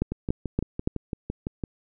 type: two click trains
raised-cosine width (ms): 3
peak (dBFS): -10 / -16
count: 4 / 10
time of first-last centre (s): 0.02-0.875 / 0.12-1.638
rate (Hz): 3.51 / 5.93
effects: none